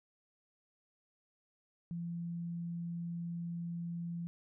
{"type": "tone", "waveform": "sine", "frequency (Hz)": 170.5, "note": "F3", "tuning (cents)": -41, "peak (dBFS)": -37, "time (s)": [1.91, 4.27], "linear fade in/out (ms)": 0, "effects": []}